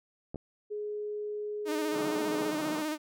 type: clicks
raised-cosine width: 2 ms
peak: -25 dBFS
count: 2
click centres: 0.345 / 0.358 s
type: tone with pitch glide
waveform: sine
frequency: 418.7 to 421.6 Hz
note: G#4 to G#4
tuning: +14 to +26 cents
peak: -33 dBFS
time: 0.7-2.52 s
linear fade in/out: 20 ms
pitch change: +12 cents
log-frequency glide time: 1.64-2.02 s
type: tone with vibrato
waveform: sawtooth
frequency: 306.6 Hz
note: D#4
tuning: 25 cents flat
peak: -27 dBFS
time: 1.65-2.98 s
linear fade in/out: 50 ms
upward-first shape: square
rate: 15 Hz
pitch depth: 35 cents each way
type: band-pass noise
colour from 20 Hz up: pink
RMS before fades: -40 dBFS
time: 1.91-2.85 s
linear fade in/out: 50 ms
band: 140 to 1400 Hz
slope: 96 dB/octave
effects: none